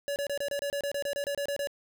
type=tone bursts; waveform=square; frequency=568 Hz; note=C#5; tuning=42 cents sharp; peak=-30 dBFS; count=15; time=0.08-1.672 s; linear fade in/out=0 ms; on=80 ms; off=28 ms; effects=none